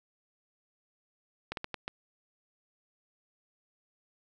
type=slowing click train; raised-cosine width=0.3 ms; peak=-19 dBFS; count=5; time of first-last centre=1.52-1.879 s; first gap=52 ms; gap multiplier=1.38; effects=none